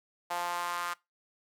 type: tone with high-pass filter sweep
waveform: sawtooth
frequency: 174.61 Hz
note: F3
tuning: in tune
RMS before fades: -34 dBFS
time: 0.3-0.94 s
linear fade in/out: 10 ms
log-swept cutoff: 800 to 1200 Hz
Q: 3.2
effects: noise-tail reverb RT60 0.2 s tail -21 dB re dry + MP3 96 kbps